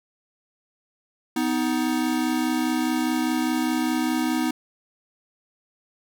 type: tone pair together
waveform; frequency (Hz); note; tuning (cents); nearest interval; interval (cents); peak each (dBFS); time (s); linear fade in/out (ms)
square; 249.9 / 314.8; B3 / D#4; +21 / +20; major third; 399; -25; 1.36-4.51; 5
effects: none